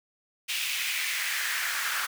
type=noise with high-pass filter sweep; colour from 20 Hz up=pink; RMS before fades=-30 dBFS; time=0.48-2.07 s; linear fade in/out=20 ms; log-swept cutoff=2700 to 1400 Hz; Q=2.8; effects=none